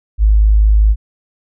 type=tone; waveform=sine; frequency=52.6 Hz; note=G#1; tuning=23 cents sharp; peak=-6 dBFS; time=0.18-0.96 s; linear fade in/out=50 ms; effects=none